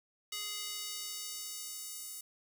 square tone with high-pass filter sweep, 417 Hz, G#4, 7 cents sharp, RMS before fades -42 dBFS, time 0.32-2.21 s, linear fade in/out 5 ms, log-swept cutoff 3100 to 8400 Hz, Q 1, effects none

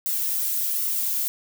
violet noise with flanger, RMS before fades -25 dBFS, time 0.06-1.28 s, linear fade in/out 0 ms, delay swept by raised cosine 1.2 to 2.7 ms, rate 1.3 Hz, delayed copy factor -0.6, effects none

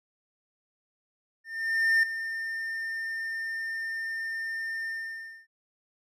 triangle tone with ADSR envelope, 1807 Hz, A6, 46 cents sharp, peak -17 dBFS, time 1.44-5.47 s, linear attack 590 ms, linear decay 6 ms, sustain -12 dB, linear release 590 ms, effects resampled to 32000 Hz

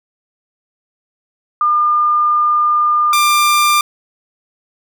sine / sawtooth tone pair in turn, 1206 / 1191.5 Hz, D6 / D6, +46 / +25 cents, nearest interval unison, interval 21 cents, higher first, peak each -10 / -6 dBFS, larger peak second, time 1.61-3.13 / 3.13-3.81 s, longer first, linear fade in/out 2 ms, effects none

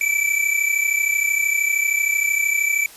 square tone pair together, 2300 / 2333 Hz, D7 / D7, -37 / -12 cents, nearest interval unison, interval 25 cents, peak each -21 dBFS, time 0.01-2.86 s, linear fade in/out 2 ms, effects white hiss -43 dBFS RMS until 2.96 s + resampled to 32000 Hz

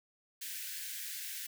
white high-pass noise, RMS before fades -42 dBFS, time 0.41-1.47 s, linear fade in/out 10 ms, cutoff 1500 Hz, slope 96 dB/octave, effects none

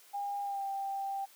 sine tone with pitch glide, 807 to 786.7 Hz, G#5 to G5, -50 to +6 cents, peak -33 dBFS, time 0.13-1.26 s, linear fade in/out 20 ms, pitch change -44 cents, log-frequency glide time 0.42-0.64 s, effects white hiss -59 dBFS RMS until 1.35 s + high-pass 400 Hz 12 dB/octave

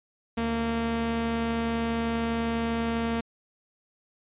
sawtooth tone pair together, 72.56 / 230 Hz, D2 / A#3, -20 / -23 cents, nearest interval octave + minor sixth, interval 1997 cents, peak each -32 / -22 dBFS, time 0.37-3.21 s, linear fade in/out 10 ms, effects resampled to 8000 Hz

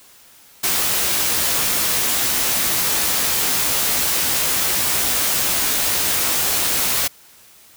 white noise with comb filter, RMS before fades -19 dBFS, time 0.63-7.08 s, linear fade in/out 10 ms, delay 16 ms, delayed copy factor +0.5, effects white hiss -48 dBFS RMS until 7.76 s

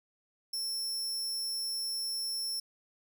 sawtooth tone with amplitude modulation, 5400 Hz, E8, 41 cents sharp, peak -28 dBFS, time 0.53-2.6 s, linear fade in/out 5 ms, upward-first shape sine, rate 210 Hz, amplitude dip 50%, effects none

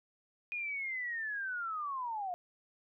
sine linear sweep, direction down, 2469 to 693 Hz, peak -35 dBFS, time 0.52-2.34 s, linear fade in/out 0 ms, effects none

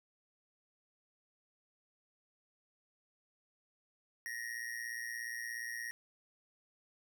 square tone with amplitude modulation, 1873 Hz, A#6, 8 cents sharp, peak -37 dBFS, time 4.26-5.91 s, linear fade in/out 0 ms, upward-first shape sine, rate 117 Hz, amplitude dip 75%, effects none

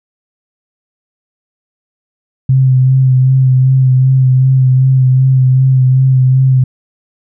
sine tone with vibrato, 130.5 Hz, C3, 4 cents flat, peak -5 dBFS, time 2.49-6.64 s, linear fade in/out 5 ms, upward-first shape sine, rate 2.6 Hz, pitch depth 25 cents each way, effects none

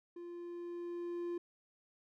triangle tone with level ramp, 347 Hz, F4, 11 cents flat, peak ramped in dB -43 to -34 dBFS, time 0.16-1.38 s, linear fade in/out 5 ms, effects none

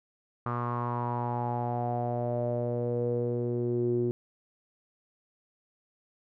sawtooth tone with low-pass filter sweep, 120.5 Hz, B2, 42 cents flat, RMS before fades -30 dBFS, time 0.46-4.11 s, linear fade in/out 0 ms, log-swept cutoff 1200 to 340 Hz, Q 6.7, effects none

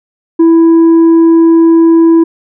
sine tone with tanh clipping, 330.2 Hz, E4, 3 cents sharp, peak -3 dBFS, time 0.39-2.24 s, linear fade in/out 10 ms, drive 3 dB, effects none

